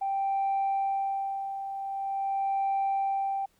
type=tone with tremolo; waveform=sine; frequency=784 Hz; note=G5; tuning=in tune; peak=-23 dBFS; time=0.01-3.46 s; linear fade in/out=10 ms; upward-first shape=sine; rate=0.45 Hz; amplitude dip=65%; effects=tanh soft clip ceiling -22 dBFS + pink hiss -68 dBFS RMS until 3.59 s